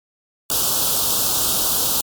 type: band-stop noise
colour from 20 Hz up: white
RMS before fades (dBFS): -19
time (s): 0.5-2.01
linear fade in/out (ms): 0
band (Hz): 1400 to 3000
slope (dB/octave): 48
effects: MP3 96 kbps